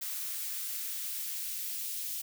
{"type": "noise with high-pass filter sweep", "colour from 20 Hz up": "blue", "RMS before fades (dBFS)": -37, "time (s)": [0.01, 2.22], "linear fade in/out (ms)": 10, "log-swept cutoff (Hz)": [1100, 2800], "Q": 0.87, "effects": []}